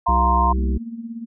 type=chord; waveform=sine; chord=F suspended fourth; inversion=none; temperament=equal; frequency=698.5 / 932.3 / 1046.5 Hz; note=F5 / Bb5 / C6; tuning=0 / 0 / 0 cents; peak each=-25 / -19 / -19 dBFS; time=0.06-0.53 s; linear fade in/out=10 ms
type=harmonic tone; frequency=64.3 Hz; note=C2; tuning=30 cents flat; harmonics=1 / 3 / 5 / 6; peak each=-18 / -28 / -32 / -34 dBFS; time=0.08-0.78 s; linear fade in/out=10 ms
type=tone with tremolo; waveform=sine; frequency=230.4 Hz; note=A#3; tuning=20 cents flat; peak=-26 dBFS; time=0.57-1.26 s; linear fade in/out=20 ms; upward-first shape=sine; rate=17 Hz; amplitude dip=65%
effects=none